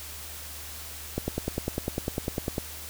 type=click train; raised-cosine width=2 ms; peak=-14 dBFS; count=15; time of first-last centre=1.18-2.581 s; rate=9.99 Hz; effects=added 75 Hz sine -45 dBFS peak until 2.89 s + white hiss -41 dBFS RMS until 2.89 s